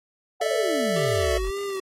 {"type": "exponential sweep", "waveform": "sine", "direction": "down", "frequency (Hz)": [743, 40.36], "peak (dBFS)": -26, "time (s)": [0.4, 1.51], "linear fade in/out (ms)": 10}
{"type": "chord", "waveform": "square", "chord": "A suspended fourth", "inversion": "none", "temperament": "equal", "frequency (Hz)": [440, 587.3, 659.3], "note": ["A4", "D5", "E5"], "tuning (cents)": [0, 0, 0], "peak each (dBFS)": -28, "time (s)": [0.41, 1.38], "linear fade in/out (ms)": 5}
{"type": "tone with vibrato", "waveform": "square", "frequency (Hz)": 386.1, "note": "G4", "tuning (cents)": -26, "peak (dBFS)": -28, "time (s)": [0.96, 1.8], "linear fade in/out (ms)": 5, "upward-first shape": "sine", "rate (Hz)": 1.9, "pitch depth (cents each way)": 67}
{"effects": ["low-pass 12000 Hz 12 dB/octave", "AAC 48 kbps"]}